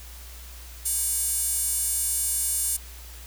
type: tone with high-pass filter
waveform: square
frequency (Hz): 324.5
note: E4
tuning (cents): -27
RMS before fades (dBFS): -26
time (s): 0.85-2.77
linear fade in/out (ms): 10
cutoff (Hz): 8900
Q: 2.9
effects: added 60 Hz sine -41 dBFS peak until 3.26 s + white hiss -46 dBFS RMS until 3.26 s